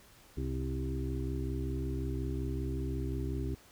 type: harmonic tone with a mistuned harmonic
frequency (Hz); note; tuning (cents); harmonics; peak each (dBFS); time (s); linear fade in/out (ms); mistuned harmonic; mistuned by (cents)
65.41; C2; 0; 1 / 2 / 4 / 5 / 6; -35 / -38 / -41 / -42 / -43; 0.37-3.55; 5; 1; +27
effects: pink hiss -59 dBFS RMS until 3.71 s